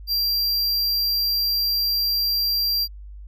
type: tone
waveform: square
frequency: 4740 Hz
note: D8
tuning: 15 cents sharp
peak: -20 dBFS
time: 0.07-2.88 s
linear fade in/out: 50 ms
effects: added 50 Hz sine -36 dBFS peak until 3.27 s